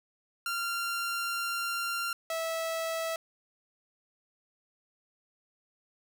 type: tone pair in turn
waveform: sawtooth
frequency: 1384 / 653.2 Hz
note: F6 / E5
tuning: -16 / -16 cents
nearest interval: octave + minor second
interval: 1300 cents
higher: first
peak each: -27 dBFS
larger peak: neither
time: 0.46-2.13 / 2.3-3.16 s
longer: first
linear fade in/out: 2 ms
effects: none